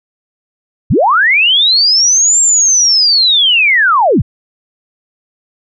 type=linear two-way sweep; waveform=sine; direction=up then down; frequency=58.27 to 7480 to 58.27 Hz; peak=-6 dBFS; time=0.9-4.22 s; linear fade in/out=10 ms; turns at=2.41 s; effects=none